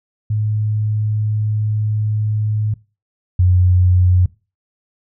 sine tone pair in turn, 106.9 / 90.61 Hz, A2 / F#2, -49 / -36 cents, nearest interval minor third, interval 287 cents, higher first, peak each -15 / -9 dBFS, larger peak second, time 0.3-2.74 / 3.39-4.26 s, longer first, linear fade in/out 5 ms, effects noise-tail reverb RT60 0.3 s tail -21 dB re dry

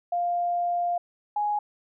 sine tone pair in turn, 700 / 832.4 Hz, F5 / G#5, +4 / +4 cents, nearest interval minor third, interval 300 cents, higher second, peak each -23 dBFS, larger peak neither, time 0.12-0.98 / 1.36-1.59 s, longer first, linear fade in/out 5 ms, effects none

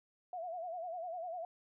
sine tone with vibrato, 692 Hz, F5, 16 cents flat, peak -39 dBFS, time 0.33-1.45 s, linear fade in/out 2 ms, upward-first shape sine, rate 10 Hz, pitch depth 110 cents each way, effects none

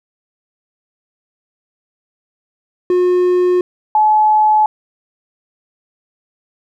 triangle / sine tone pair in turn, 360 / 856.2 Hz, F#4 / A5, -47 / -47 cents, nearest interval octave + minor third, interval 1500 cents, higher second, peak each -8 dBFS, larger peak neither, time 2.9-3.61 / 3.95-4.66 s, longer neither, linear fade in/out 2 ms, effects none

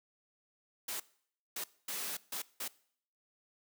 white noise bursts at uneven times, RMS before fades -39 dBFS, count 5, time 0.88-1 / 1.56-1.64 / 1.88-2.17 / 2.32-2.42 / 2.6-2.68 s, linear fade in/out 5 ms, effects noise-tail reverb RT60 0.6 s tail -21 dB re dry + high-pass 200 Hz 12 dB/octave

